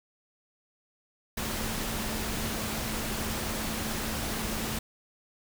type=tone in noise; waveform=sine; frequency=219.8 Hz; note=A3; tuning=2 cents flat; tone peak=-38 dBFS; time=1.37-4.79 s; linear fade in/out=5 ms; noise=pink; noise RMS=-33 dBFS; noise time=1.37-4.79 s; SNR=-8 dB; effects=none